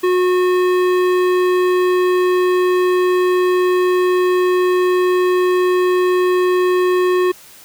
triangle tone with hard clipping, 363.6 Hz, F#4, 30 cents flat, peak -14 dBFS, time 0.03-7.32 s, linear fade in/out 10 ms, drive 18 dB, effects white hiss -42 dBFS RMS until 7.64 s

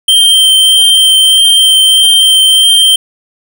square tone with vibrato, 3136 Hz, G7, in tune, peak -4 dBFS, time 0.08-2.96 s, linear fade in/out 5 ms, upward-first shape triangle, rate 1.6 Hz, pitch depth 13 cents each way, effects none

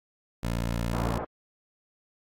15% pulse tone, 57.8 Hz, A#1, 14 cents flat, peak -21 dBFS, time 0.43-1.18 s, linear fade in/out 5 ms
white low-pass noise, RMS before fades -34 dBFS, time 0.93-1.25 s, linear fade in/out 5 ms, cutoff 1100 Hz, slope 24 dB/octave
effects AAC 64 kbps

